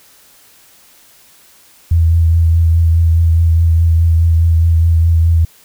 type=tone with vibrato; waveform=sine; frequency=82.7 Hz; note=E2; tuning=6 cents sharp; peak=-7 dBFS; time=1.91-5.45 s; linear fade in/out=5 ms; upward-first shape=triangle; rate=4.8 Hz; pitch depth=29 cents each way; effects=white hiss -46 dBFS RMS until 5.64 s